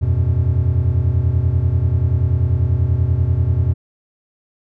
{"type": "chord", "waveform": "triangle", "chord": "E suspended second", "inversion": "none", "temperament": "just", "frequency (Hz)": [82.41, 92.71, 123.61], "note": ["E2", "F#2", "B2"], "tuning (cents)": [0, 4, 2], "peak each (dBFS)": -16, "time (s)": [0.01, 3.74], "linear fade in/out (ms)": 20, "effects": []}